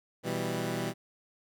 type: chord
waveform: 15% pulse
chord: E minor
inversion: second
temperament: equal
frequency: 123.47 / 164.81 / 196 Hz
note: B2 / E3 / G3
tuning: 0 / 0 / 0 cents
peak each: -29 dBFS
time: 0.23-0.94 s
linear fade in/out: 50 ms
effects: none